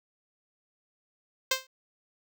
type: tone with exponential decay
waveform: 5% pulse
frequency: 523.3 Hz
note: C5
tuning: in tune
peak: -9 dBFS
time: 1.51-1.67 s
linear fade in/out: 5 ms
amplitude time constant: 33 ms
effects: none